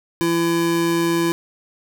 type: tone pair together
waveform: square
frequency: 168.3 / 336.6 Hz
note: E3 / E4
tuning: +36 / +36 cents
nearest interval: octave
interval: 1200 cents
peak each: -26 / -18 dBFS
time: 0.21-1.32 s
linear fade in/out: 0 ms
effects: none